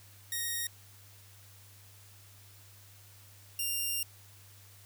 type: tone pair in turn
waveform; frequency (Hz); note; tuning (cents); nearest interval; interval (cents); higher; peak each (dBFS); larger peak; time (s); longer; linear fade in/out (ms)
5% pulse; 1868 / 2790; A#6 / F7; +3 / -2; perfect fifth; 695; second; -22; neither; 0.32-0.67 / 3.59-4.03; second; 2
effects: added 99 Hz sine -56 dBFS peak until 4.85 s + white hiss -58 dBFS RMS until 4.85 s